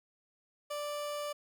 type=tone; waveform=30% pulse; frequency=587.3 Hz; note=D5; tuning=in tune; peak=-33 dBFS; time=0.7-1.33 s; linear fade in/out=10 ms; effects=none